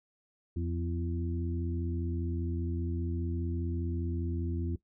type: harmonic tone with a mistuned harmonic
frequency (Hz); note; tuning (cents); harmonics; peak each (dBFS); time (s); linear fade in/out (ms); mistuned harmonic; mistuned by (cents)
85; F2; -46; 1 / 2 / 3 / 4; -32 / -40 / -40 / -40; 0.56-4.76; 5; 2; +55
effects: noise-tail reverb RT60 0.1 s tail -17 dB re dry